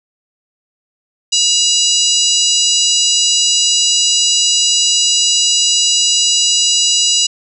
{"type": "harmonic tone with a mistuned harmonic", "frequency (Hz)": 987.8, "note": "B5", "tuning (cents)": 0, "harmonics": [3, 4, 5, 6, 7, 8], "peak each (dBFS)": [-16, -17, -17, -19, -17, -19], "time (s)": [1.32, 7.27], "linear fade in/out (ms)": 10, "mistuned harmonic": 3, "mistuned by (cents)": -63, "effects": []}